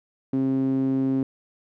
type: tone with band-pass filter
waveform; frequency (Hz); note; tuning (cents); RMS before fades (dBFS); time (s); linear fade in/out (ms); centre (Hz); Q
sawtooth; 133.3; C3; +33; -23; 0.33-1.23; 2; 280; 4.2
effects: none